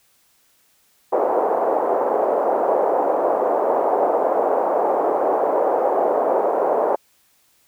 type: band-pass noise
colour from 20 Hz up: pink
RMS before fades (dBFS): -19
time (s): 1.12-6.96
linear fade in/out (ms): 10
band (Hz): 450 to 810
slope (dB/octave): 24
effects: white hiss -60 dBFS RMS until 7.67 s

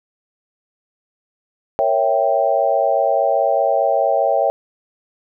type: chord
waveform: sine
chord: A# diminished seventh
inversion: none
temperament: equal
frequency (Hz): 466.2 / 554.4 / 659.3 / 784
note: A#4 / C#5 / E5 / G5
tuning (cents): 0 / 0 / 0 / 0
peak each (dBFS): -24 / -18 / -18 / -19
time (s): 1.79-4.5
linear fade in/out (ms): 0
effects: none

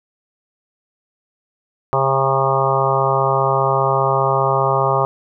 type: harmonic tone with a mistuned harmonic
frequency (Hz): 135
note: C#3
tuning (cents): -45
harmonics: 1 / 3 / 4 / 5 / 6 / 7 / 8 / 9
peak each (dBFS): -22 / -22 / -22 / -22 / -22 / -22 / -22 / -22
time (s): 1.93-5.05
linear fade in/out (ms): 0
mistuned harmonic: 8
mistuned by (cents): +16
effects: none

